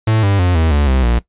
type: tone with pitch steps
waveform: 45% pulse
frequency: 110 / 99.14 / 89.35 / 80.52 / 72.57 / 65.41 / 58.95 Hz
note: A2 / G2 / F2 / E2 / D2 / C2 / A#1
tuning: 0 / +20 / +40 / -40 / -20 / 0 / +20 cents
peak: -11 dBFS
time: 0.07-1.19 s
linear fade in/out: 5 ms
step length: 160 ms
effects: noise-tail reverb RT60 0.1 s tail -17 dB re dry + resampled to 8000 Hz